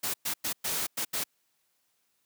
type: noise bursts at uneven times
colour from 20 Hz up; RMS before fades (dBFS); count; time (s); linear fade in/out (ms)
white; -31; 6; 0.03-0.14 / 0.25-0.34 / 0.44-0.53 / 0.64-0.87 / 0.97-1.05 / 1.13-1.24; 10
effects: white hiss -74 dBFS RMS until 2.25 s + high-pass 100 Hz 12 dB/octave